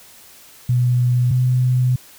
sine tone pair in turn, 123.47 / 126.28 Hz, B2 / B2, 0 / +39 cents, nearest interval unison, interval 39 cents, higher second, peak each -13 dBFS, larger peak neither, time 0.69-1.31 / 1.31-1.96 s, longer second, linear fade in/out 5 ms, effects white hiss -45 dBFS RMS until 2.18 s

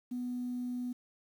sine tone, 246.9 Hz, B3, in tune, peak -33 dBFS, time 0.11-0.93 s, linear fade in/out 10 ms, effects tanh soft clip ceiling -30 dBFS + 10-bit

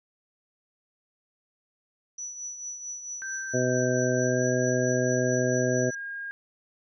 sine tone with tremolo, 5920 Hz, F#8, in tune, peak -32 dBFS, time 2.18-5.95 s, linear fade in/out 5 ms, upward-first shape triangle, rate 4.5 Hz, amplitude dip 60%
sine tone with pitch glide, 1568 to 1621.4 Hz, G6 to G#6, 0 to -42 cents, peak -33 dBFS, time 3.22-6.31 s, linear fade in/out 0 ms, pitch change +58 cents, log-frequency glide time 4.16-4.47 s
harmonic tone, 126 Hz, B2, 35 cents sharp, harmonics 1 / 2 / 3 / 4 / 5, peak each -29 / -29 / -29 / -29 / -29 dBFS, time 3.53-5.91 s, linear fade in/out 20 ms
effects none

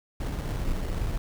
brown noise with sample-and-hold, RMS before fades -29 dBFS, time 0.2-1.18 s, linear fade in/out 5 ms, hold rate 2450 Hz, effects none

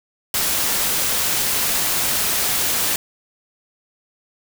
white noise, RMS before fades -20 dBFS, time 0.34-2.96 s, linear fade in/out 2 ms, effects none

